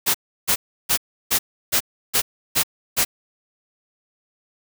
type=noise bursts; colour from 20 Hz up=white; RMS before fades=-18 dBFS; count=8; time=0.06-3.05 s; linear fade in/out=20 ms; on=85 ms; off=330 ms; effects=none